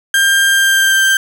35% pulse tone with pitch glide, 1594 to 1573 Hz, G6 to G6, +28 to +6 cents, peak -7 dBFS, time 0.14-1.17 s, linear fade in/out 2 ms, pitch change -22 cents, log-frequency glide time 0.47-1.04 s, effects none

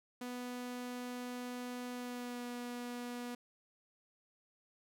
sawtooth tone with pitch glide, 246.9 to 243.2 Hz, B3 to B3, 0 to -26 cents, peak -37 dBFS, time 0.21-3.35 s, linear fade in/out 5 ms, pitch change -26 cents, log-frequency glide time 1.92-2.45 s, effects none

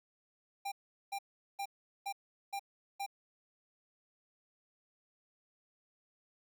square tone bursts, 795 Hz, G5, 24 cents sharp, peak -37 dBFS, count 6, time 0.65-3.064 s, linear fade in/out 10 ms, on 69 ms, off 400 ms, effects none

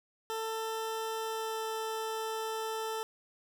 20% pulse tone with pitch glide, 444.9 to 442.3 Hz, A4 to A4, +19 to +9 cents, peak -29 dBFS, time 0.3-3.03 s, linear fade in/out 0 ms, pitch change -10 cents, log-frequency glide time 1.2-1.66 s, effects none

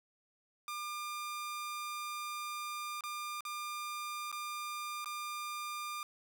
sawtooth tone with dropouts, 1200 Hz, D6, 37 cents sharp, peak -35 dBFS, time 0.68-6.03 s, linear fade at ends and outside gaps 1 ms, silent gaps 3.008-3.037 / 3.407-3.451 / 4.316-4.326 / 5.045-5.058 s, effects none

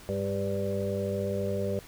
harmonic tone with a mistuned harmonic, 99 Hz, G2, 18 cents sharp, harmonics 1 / 2 / 4 / 5 / 6, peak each -34 / -34 / -34 / -34 / -34 dBFS, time 0.09-1.79 s, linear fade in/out 0 ms, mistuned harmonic 6, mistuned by -21 cents, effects pink hiss -50 dBFS RMS until 1.87 s

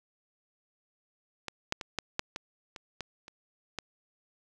clicks, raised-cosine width 0.2 ms, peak -18 / -11 / -20 / -13 / -11 / -19 / -25 / -19 / -29 / -17 dBFS, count 10, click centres 1.483 / 1.724 / 1.812 / 1.987 / 2.194 / 2.361 / 2.762 / 3.007 / 3.281 / 3.787 s, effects none

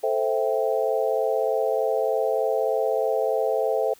sine chord, A minor seventh, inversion none, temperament equal, 440 / 523.3 / 659.3 / 784 Hz, A4 / C5 / E5 / G5, 0 / 0 / 0 / 0 cents, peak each -25 / -25 / -26 / -30 dBFS, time 0.03-3.94 s, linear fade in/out 10 ms, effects white hiss -54 dBFS RMS until 3.99 s

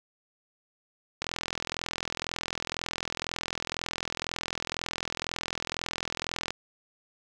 click train, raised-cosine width 0.2 ms, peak -13 dBFS, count 223, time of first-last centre 1.22-6.506 s, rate 42 Hz, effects none

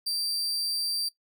40% pulse tone with amplitude modulation, 4699 Hz, D8, in tune, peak -24 dBFS, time 0.06-1.09 s, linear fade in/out 10 ms, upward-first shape sine, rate 160 Hz, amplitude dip 40%, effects noise-tail reverb RT60 0.1 s tail -17 dB re dry

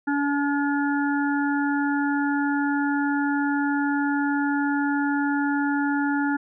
harmonic tone, 285.6 Hz, D4, 48 cents flat, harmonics 1 / 3 / 5 / 6, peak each -22 / -29 / -29 / -33 dBFS, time 0.07-6.37 s, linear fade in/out 10 ms, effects none

